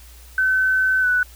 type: tone with pitch glide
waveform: sine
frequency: 1524 to 1485.8 Hz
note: G6 to F#6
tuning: -49 to +7 cents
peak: -15 dBFS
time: 0.38-1.23 s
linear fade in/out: 2 ms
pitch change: -44 cents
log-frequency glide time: 1.01-1.07 s
effects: added 60 Hz sine -42 dBFS peak until 1.35 s + white hiss -48 dBFS RMS until 1.35 s